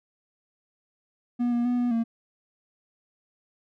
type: tone with pitch steps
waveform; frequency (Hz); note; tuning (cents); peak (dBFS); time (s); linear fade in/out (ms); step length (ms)
triangle; 242.1 / 238.5 / 245.2 / 243.4 / 229.6; B3 / A#3 / B3 / B3 / A#3; -34 / +40 / -12 / -25 / -26; -20; 1.39-2.04; 20; 130
effects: none